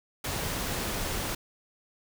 pink noise, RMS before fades -32 dBFS, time 0.24-1.35 s, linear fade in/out 5 ms, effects none

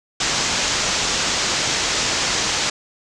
white low-pass noise, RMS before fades -21 dBFS, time 0.2-2.7 s, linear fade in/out 5 ms, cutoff 7200 Hz, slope 48 dB/octave, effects none

